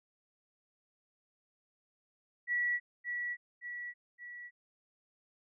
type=tone with echo; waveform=sine; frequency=1939 Hz; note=B6; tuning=32 cents flat; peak=-29 dBFS; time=2.47-2.8 s; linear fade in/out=50 ms; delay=570 ms; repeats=3; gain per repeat=-5 dB; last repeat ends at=4.51 s; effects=none